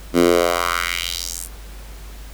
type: tone with high-pass filter sweep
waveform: 10% pulse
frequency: 86.5 Hz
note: F2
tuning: 16 cents flat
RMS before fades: -19 dBFS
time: 0.13-1.49 s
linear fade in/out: 50 ms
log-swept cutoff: 240 to 10000 Hz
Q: 2.1
effects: added 50 Hz sine -34 dBFS peak until 2.33 s + pink hiss -43 dBFS RMS until 2.33 s